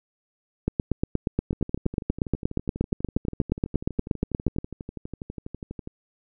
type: two click trains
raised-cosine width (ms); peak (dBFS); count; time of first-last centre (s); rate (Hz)
3; -21 / -9; 54 / 34; 1.53-5.874 / 0.68-4.585; 12.2 / 8.45
effects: none